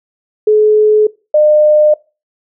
sine tone pair in turn, 426.7 / 604.8 Hz, G#4 / D#5, +47 / -49 cents, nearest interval tritone, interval 604 cents, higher second, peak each -5 dBFS, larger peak neither, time 0.47-1.07 / 1.34-1.94 s, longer neither, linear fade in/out 5 ms, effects noise-tail reverb RT60 0.3 s tail -22 dB re dry

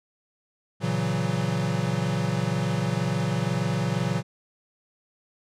square chord, F# dominant seventh, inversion first, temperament equal, 116.54 / 138.59 / 164.81 / 185 Hz, A#2 / C#3 / E3 / F#3, 0 / 0 / 0 / 0 cents, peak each -30 dBFS, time 0.8-4.23 s, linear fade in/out 50 ms, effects low-pass 8000 Hz 12 dB/octave

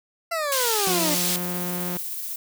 20% pulse exponential sweep, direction down, 686 to 287.3 Hz, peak -19 dBFS, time 0.31-1.15 s, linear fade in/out 10 ms
pink high-pass noise, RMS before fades -25 dBFS, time 0.52-1.36 s, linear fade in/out 0 ms, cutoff 3600 Hz, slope 12 dB/octave
sawtooth tone, 178 Hz, F3, 33 cents sharp, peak -24 dBFS, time 0.87-1.97 s, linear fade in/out 0 ms
violet noise with tremolo, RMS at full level -30 dBFS, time 1.11-2.36 s, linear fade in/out 2 ms, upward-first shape triangle, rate 16 Hz, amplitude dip 30%
effects none

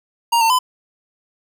square tone with pitch steps, 935 / 903 / 1011 Hz, A#5 / A5 / B5, +5 / +45 / +40 cents, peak -13 dBFS, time 0.32-0.59 s, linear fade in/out 10 ms, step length 90 ms, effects none

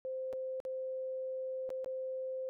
sine tone with dropouts, 521 Hz, C5, 7 cents flat, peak -36 dBFS, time 0.05-2.49 s, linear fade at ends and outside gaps 0 ms, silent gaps 0.328-0.334 / 0.602-0.651 / 1.692-1.703 / 1.845-1.86 s, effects none

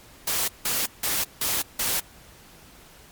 white noise bursts, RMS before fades -25 dBFS, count 5, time 0.27-2 s, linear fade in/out 5 ms, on 210 ms, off 170 ms, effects pink hiss -50 dBFS RMS until 3.11 s + MP3 96 kbps

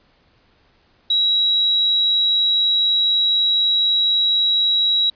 sine tone, 3872 Hz, B7, 35 cents flat, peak -14 dBFS, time 1.1-5.1 s, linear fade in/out 5 ms, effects pink hiss -58 dBFS RMS until 5.15 s + resampled to 11025 Hz

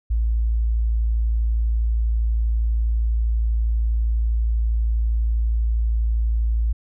sine tone, 56.2 Hz, A1, 37 cents sharp, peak -17 dBFS, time 0.1-6.73 s, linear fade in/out 10 ms, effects none

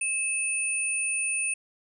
sine tone pair together, 2600 / 9239 Hz, E7 / D9, -24 / -29 cents, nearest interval octave + minor seventh, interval 2195 cents, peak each -28 dBFS, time 0.01-1.54 s, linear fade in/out 5 ms, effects none

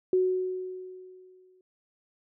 sine tone with exponential decay, 370 Hz, F#4, in tune, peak -19 dBFS, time 0.13-1.61 s, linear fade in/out 2 ms, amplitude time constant 320 ms, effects none

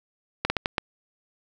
slowing click train, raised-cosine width 0.3 ms, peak -7 dBFS, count 5, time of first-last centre 0.45-0.782 s, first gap 50 ms, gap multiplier 1.35, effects none

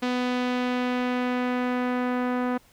sawtooth tone with low-pass filter sweep, 248.9 Hz, B3, 14 cents sharp, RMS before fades -26 dBFS, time 0.02-2.58 s, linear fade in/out 10 ms, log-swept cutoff 4000 to 1500 Hz, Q 1.1, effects pink hiss -58 dBFS RMS until 2.72 s

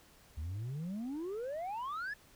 sine exponential sweep, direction up, 71.9 to 1760 Hz, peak -34 dBFS, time 0.37-2.14 s, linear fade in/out 10 ms, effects tanh soft clip ceiling -36 dBFS + pink hiss -62 dBFS RMS until 2.35 s

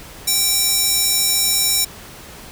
square tone with high-pass filter, 777 Hz, G5, 16 cents flat, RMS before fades -17 dBFS, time 0.27-1.85 s, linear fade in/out 10 ms, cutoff 6000 Hz, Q 1.1, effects pink hiss -38 dBFS RMS until 2.51 s

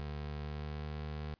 25% pulse tone with pitch glide, 74 to 75.6 Hz, D2 to D#2, +14 to -49 cents, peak -35 dBFS, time 0-1.34 s, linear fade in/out 0 ms, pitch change +37 cents, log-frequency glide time 0.3-1.01 s, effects pink hiss -75 dBFS RMS until 1.39 s + resampled to 11025 Hz

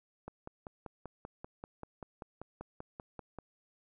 click train, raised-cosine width 1 ms, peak -29 dBFS, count 17, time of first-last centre 0.28-3.387 s, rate 5.15 Hz, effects none

